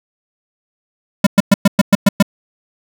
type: tone bursts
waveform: square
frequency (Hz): 200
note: G3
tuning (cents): +35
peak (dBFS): -5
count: 8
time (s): 1.24-2.226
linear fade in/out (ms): 5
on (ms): 27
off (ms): 110
effects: none